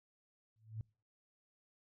sine tone with exponential growth, 110 Hz, A2, in tune, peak -36 dBFS, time 0.56-0.81 s, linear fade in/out 0 ms, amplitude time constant 54 ms, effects noise-tail reverb RT60 0.4 s tail -26 dB re dry

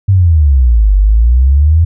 sine exponential two-way sweep, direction down then up, 100.8 to 47.74 to 84.9 Hz, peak -4 dBFS, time 0.08-1.85 s, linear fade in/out 10 ms, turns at 0.95 s, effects none

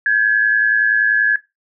sine tone pair together, 1585 / 1695.5 Hz, G6 / G#6, +19 / +35 cents, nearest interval minor second, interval 116 cents, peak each -18 / -13 dBFS, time 0.06-1.36 s, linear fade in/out 2 ms, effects noise-tail reverb RT60 0.2 s tail -18 dB re dry

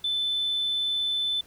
sine tone, 3518 Hz, A7, 1 cent flat, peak -23 dBFS, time 0.04-1.41 s, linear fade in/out 5 ms, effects tanh soft clip ceiling -20 dBFS + pink hiss -56 dBFS RMS until 1.46 s

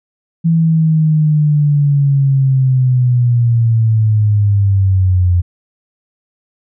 sine linear sweep, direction down, 166 to 87.31 Hz, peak -8 dBFS, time 0.44-5.42 s, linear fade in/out 20 ms, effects none

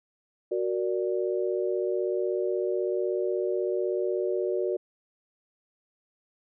sine chord, Gb augmented, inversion none, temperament equal, 370 / 466.2 / 587.3 Hz, Gb4 / Bb4 / D5, 0 / 0 / 0 cents, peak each -27 / -31 / -32 dBFS, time 0.51-4.77 s, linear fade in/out 10 ms, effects none

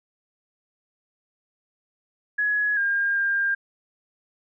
sine tone with pitch steps, 1682 / 1610 / 1601 Hz, G#6 / G6 / G6, +22 / +46 / +36 cents, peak -20 dBFS, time 2.38-3.55 s, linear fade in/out 10 ms, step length 390 ms, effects none

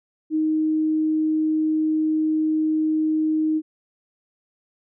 sine tone, 312.2 Hz, D#4, 6 cents sharp, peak -18 dBFS, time 0.3-3.62 s, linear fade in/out 50 ms, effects none

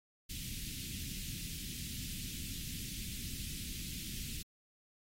pink band-stop noise, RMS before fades -43 dBFS, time 0.29-4.43 s, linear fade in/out 10 ms, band 250 to 2600 Hz, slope 24 dB/octave, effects AAC 48 kbps

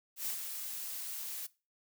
blue noise with ADSR envelope, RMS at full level -35 dBFS, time 0.16-1.47 s, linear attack 110 ms, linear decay 100 ms, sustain -6 dB, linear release 12 ms, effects noise-tail reverb RT60 0.3 s tail -20 dB re dry

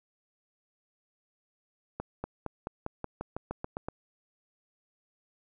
accelerating click train, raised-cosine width 1 ms, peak -20 dBFS, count 12, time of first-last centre 2-3.885 s, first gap 240 ms, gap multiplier 0.93, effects none

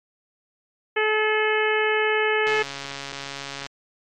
harmonic tone, 430.7 Hz, A4, 37 cents flat, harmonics 1 / 2 / 3 / 4 / 5 / 6 / 7, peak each -22 / -28 / -30 / -25 / -27 / -30 / -33 dBFS, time 0.96-2.63 s, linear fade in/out 10 ms
click train, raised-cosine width 0.2 ms, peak -15 dBFS, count 167, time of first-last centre 2.47-3.664 s, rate 139 Hz
effects MP3 64 kbps

